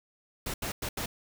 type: noise bursts at uneven times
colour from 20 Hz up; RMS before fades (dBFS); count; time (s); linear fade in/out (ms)
pink; -34; 4; 0.46-0.54 / 0.62-0.72 / 0.82-0.89 / 0.97-1.06; 5
effects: none